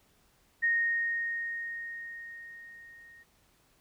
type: tone with level ramp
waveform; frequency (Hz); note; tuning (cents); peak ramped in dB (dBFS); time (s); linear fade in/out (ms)
sine; 1858; A#6; -6; -23 to -52; 0.62-3.24; 20
effects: pink hiss -67 dBFS RMS until 3.8 s